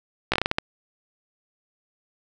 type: slowing click train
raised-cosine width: 0.3 ms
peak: -5 dBFS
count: 8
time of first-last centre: 0.32-0.585 s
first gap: 16 ms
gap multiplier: 1.28
effects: none